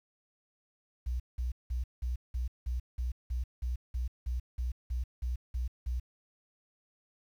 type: tone bursts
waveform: sine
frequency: 61.4 Hz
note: B1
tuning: 9 cents flat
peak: -30 dBFS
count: 16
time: 1.06-6 s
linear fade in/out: 10 ms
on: 140 ms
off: 180 ms
effects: 10-bit